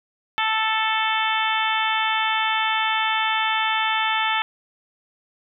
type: harmonic tone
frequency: 440 Hz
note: A4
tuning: in tune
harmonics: 2 / 3 / 4 / 5 / 6 / 7 / 8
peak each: -24 / -26 / -27 / -28 / -29 / -29 / -30 dBFS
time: 0.38-4.42 s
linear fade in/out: 0 ms
effects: none